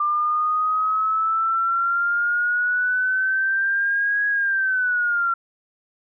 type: exponential two-way sweep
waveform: sine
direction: up then down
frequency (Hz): 1189 to 1661.2 to 1363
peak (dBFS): -18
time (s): 0-5.34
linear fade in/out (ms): 5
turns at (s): 4.27
effects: none